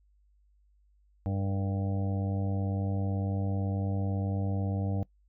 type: harmonic tone with a mistuned harmonic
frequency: 98 Hz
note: G2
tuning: in tune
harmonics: 1 / 2 / 3 / 5 / 6 / 7 / 8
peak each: -29 / -35 / -39 / -43 / -45 / -46 / -47 dBFS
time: 1.26-5.03 s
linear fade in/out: 0 ms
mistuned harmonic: 5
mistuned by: -37 cents
effects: noise-tail reverb RT60 0.1 s tail -21 dB re dry + added 50 Hz sine -62 dBFS peak until 5.28 s